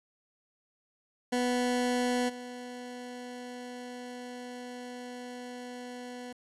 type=tone with level steps; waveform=20% pulse; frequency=246.9 Hz; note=B3; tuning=in tune; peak=-22 / -35 dBFS; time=1.32-6.33 s; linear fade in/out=10 ms; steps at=2.28 s; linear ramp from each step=20 ms; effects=resampled to 24000 Hz + 9-bit